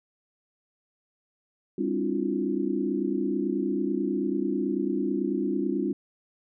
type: tone cluster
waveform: sine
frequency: 200.4 / 260.4 / 291.8 / 329.6 / 358.7 Hz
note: G3 / C4 / D4 / E4 / F4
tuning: +38 / -8 / -11 / 0 / +46 cents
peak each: -31 dBFS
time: 1.78-5.93 s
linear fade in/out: 5 ms
effects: none